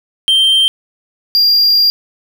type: tone pair in turn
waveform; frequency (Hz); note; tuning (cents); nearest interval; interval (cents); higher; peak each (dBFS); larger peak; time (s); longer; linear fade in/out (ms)
triangle; 3144 / 4786; G7 / D8; +4 / +32; perfect fifth; 728; second; -6; neither; 0.28-0.68 / 1.35-1.9; second; 0
effects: none